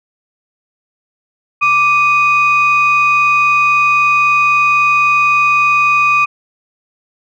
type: tone pair together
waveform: sine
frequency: 1174.7 / 2489 Hz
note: D6 / D#7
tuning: 0 / 0 cents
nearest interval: octave + minor second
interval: 1300 cents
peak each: -10 dBFS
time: 1.61-6.26 s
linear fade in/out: 20 ms
effects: tanh soft clip ceiling -3 dBFS